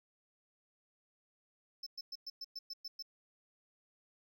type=tone bursts; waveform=triangle; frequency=5274 Hz; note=E8; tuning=in tune; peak=-40 dBFS; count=9; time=1.83-3.025 s; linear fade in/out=5 ms; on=35 ms; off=110 ms; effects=none